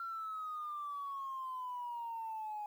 sine exponential sweep, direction down, 1370 to 830.6 Hz, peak -38 dBFS, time 0-2.66 s, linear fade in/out 2 ms, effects tanh soft clip ceiling -35 dBFS + 11-bit

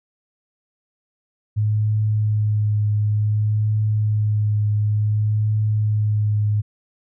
sine tone with vibrato, 106.1 Hz, G#2, 38 cents sharp, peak -16 dBFS, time 1.56-6.62 s, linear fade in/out 20 ms, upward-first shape triangle, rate 0.56 Hz, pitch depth 20 cents each way, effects none

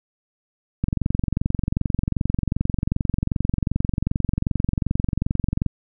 click train, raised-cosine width 5 ms, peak -8 dBFS, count 110, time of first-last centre 0.84-5.663 s, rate 22.6 Hz, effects none

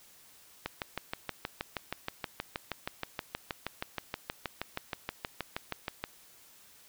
click train, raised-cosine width 0.3 ms, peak -17 dBFS, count 35, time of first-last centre 0.66-6.04 s, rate 6.32 Hz, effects white hiss -58 dBFS RMS until 6.88 s

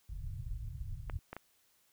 pink low-pass noise, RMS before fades -41 dBFS, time 0.09-1.19 s, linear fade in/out 2 ms, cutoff 130 Hz, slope 48 dB/octave
clicks, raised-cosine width 0.5 ms, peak -27 dBFS, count 3, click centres 1.098 / 1.33 / 1.366 s
effects white hiss -71 dBFS RMS until 1.92 s

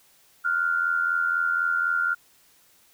sine tone pair together, 1396.9 / 1480.9 Hz, F6 / F#6, 0 / +1 cents, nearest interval minor second, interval 101 cents, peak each -22 / -28 dBFS, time 0.44-2.15 s, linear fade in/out 20 ms, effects white hiss -59 dBFS RMS until 2.93 s

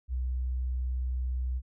sine tone, 63 Hz, B1, 35 cents sharp, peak -28 dBFS, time 0.08-1.62 s, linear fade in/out 50 ms, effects none

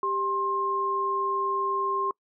sine tone pair together, 393.2 / 1062 Hz, G4 / C6, +5 / +25 cents, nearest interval octave + perfect fourth, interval 1720 cents, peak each -31 / -25 dBFS, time 0.03-2.11 s, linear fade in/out 2 ms, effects noise-tail reverb RT60 0.1 s tail -26 dB re dry

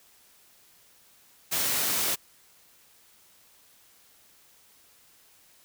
white high-pass noise, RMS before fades -27 dBFS, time 1.51-2.16 s, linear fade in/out 20 ms, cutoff 100 Hz, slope 12 dB/octave, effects white hiss -59 dBFS RMS until 5.64 s

